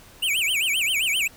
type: tone with vibrato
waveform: square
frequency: 2651 Hz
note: E7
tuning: 9 cents sharp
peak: -21 dBFS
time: 0.22-1.28 s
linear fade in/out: 10 ms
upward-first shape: sine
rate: 7.6 Hz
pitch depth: 300 cents each way
effects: pink hiss -49 dBFS RMS until 1.36 s